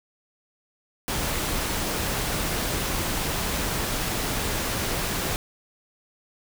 pink noise, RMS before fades -27 dBFS, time 1.08-5.36 s, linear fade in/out 0 ms, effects none

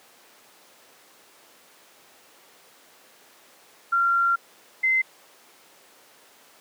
sine tone pair in turn, 1378 / 2065 Hz, F6 / C7, -24 / -23 cents, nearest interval perfect fifth, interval 701 cents, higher second, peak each -18 dBFS, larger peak neither, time 3.92-4.36 / 4.83-5.02 s, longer first, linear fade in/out 10 ms, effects pink hiss -53 dBFS RMS until 6.6 s + high-pass 400 Hz 12 dB/octave

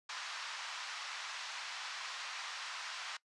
pink band-pass noise, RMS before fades -44 dBFS, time 0.09-3.17 s, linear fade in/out 5 ms, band 970 to 5900 Hz, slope 24 dB/octave, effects noise-tail reverb RT60 0.1 s tail -20 dB re dry + resampled to 24000 Hz

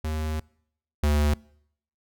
square tone pair in turn, 77.78 / 74.11 Hz, D#2 / D2, 0 / +16 cents, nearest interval minor second, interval 84 cents, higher first, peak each -27 / -20 dBFS, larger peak second, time 0.04-0.4 / 1.03-1.34 s, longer first, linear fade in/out 5 ms, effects noise-tail reverb RT60 0.7 s tail -25 dB re dry

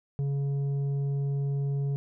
sine tone with tanh clipping, 140 Hz, C#3, 18 cents sharp, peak -27 dBFS, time 0.19-1.96 s, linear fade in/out 0 ms, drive 6 dB, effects none

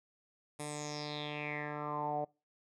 10% pulse tone with low-pass filter sweep, 148.6 Hz, D3, 21 cents sharp, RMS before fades -39 dBFS, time 0.59-2.25 s, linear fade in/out 10 ms, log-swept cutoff 10000 to 650 Hz, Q 6.1, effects noise-tail reverb RT60 0.3 s tail -24 dB re dry

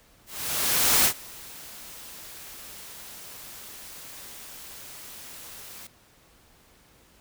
white noise with ADSR envelope, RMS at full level -19 dBFS, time 0.26-5.87 s, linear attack 790 ms, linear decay 80 ms, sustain -24 dB, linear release 3 ms, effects pink hiss -58 dBFS RMS until 7.2 s

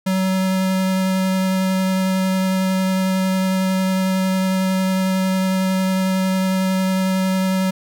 square tone with vibrato, 188.5 Hz, F#3, 32 cents sharp, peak -17 dBFS, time 0.06-7.71 s, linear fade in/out 10 ms, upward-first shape sine, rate 11 Hz, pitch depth 9 cents each way, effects none

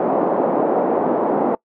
white band-pass noise, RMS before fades -18 dBFS, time 0-1.55 s, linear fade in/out 2 ms, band 220 to 770 Hz, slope 24 dB/octave, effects noise-tail reverb RT60 0.1 s tail -23 dB re dry

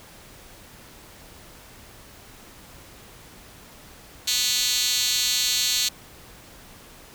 5% pulse tone with high-pass filter, 246.9 Hz, B3, in tune, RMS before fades -23 dBFS, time 4.27-5.89 s, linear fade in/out 10 ms, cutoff 4500 Hz, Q 7.5, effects pink hiss -47 dBFS RMS until 7.14 s

